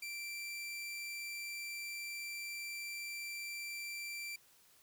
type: tone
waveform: sawtooth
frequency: 2349 Hz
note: D7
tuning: in tune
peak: -38 dBFS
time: 0.02-4.36 s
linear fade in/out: 5 ms
effects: white hiss -66 dBFS RMS until 4.82 s